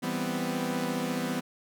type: chord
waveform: sawtooth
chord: C major seventh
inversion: first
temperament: equal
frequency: 164.81 / 196 / 246.9 / 261.6 Hz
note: E3 / G3 / B3 / C4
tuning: 0 / 0 / 0 / 0 cents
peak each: -32 / -32 / -28 / -32 dBFS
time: 0.02-1.41 s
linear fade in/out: 20 ms
effects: none